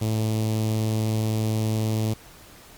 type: tone with notch filter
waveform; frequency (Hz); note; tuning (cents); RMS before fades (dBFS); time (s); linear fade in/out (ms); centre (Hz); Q
sawtooth; 109.5; A2; -8; -24; 0.01-2.14; 10; 1500; 0.51
effects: pink hiss -48 dBFS RMS until 2.77 s + Opus 48 kbps